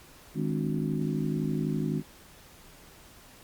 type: harmonic tone with a mistuned harmonic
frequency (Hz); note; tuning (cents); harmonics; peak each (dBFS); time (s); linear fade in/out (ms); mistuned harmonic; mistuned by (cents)
51.91; G#1; 0; 3 / 4 / 5 / 6 / 7; -30 / -32 / -34 / -36 / -37; 0.34-2.03; 50; 6; -86
effects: pink hiss -53 dBFS RMS until 3.43 s + Opus 48 kbps